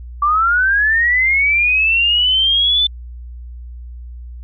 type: linear sweep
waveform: sine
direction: up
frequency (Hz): 1148 to 3537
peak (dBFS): -11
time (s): 0.22-2.87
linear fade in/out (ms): 5
effects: added 60 Hz sine -29 dBFS peak until 4.43 s